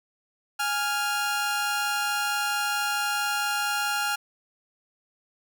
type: tone pair together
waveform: sawtooth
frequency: 829 / 1396.5 Hz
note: G#5 / F6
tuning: -3 / -1 cents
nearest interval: major sixth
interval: 902 cents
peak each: -25 / -23 dBFS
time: 0.59-4.16 s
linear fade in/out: 10 ms
effects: none